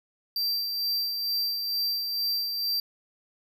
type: tone with tremolo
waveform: square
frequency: 4699 Hz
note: D8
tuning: in tune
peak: -25 dBFS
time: 0.36-2.8 s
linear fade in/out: 2 ms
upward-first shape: sine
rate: 2.2 Hz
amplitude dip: 40%
effects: none